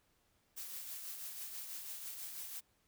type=noise with tremolo; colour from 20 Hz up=blue; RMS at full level=-44 dBFS; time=0.56-2.61 s; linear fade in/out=20 ms; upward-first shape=triangle; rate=6.1 Hz; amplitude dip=45%; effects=pink hiss -75 dBFS RMS until 2.87 s